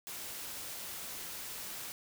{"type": "noise", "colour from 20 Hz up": "white", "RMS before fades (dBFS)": -43, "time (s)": [0.07, 1.92], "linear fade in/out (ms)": 0, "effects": []}